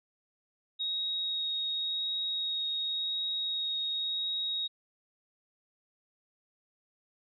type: tone with vibrato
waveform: sine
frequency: 3768 Hz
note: A#7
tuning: 18 cents sharp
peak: -30 dBFS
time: 0.79-4.68 s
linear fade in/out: 20 ms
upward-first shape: sine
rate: 0.91 Hz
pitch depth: 8 cents each way
effects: none